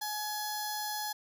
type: tone with notch filter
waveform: 10% pulse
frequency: 844 Hz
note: G#5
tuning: 28 cents sharp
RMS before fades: -36 dBFS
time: 0.01-1.13 s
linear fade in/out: 10 ms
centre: 2500 Hz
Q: 0.67
effects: none